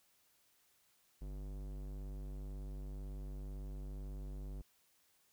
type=tone with low-pass filter; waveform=square; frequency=49 Hz; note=G1; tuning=in tune; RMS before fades=-45 dBFS; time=1.21-4.62 s; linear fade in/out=10 ms; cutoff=520 Hz; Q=0.6; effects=white hiss -73 dBFS RMS until 5.32 s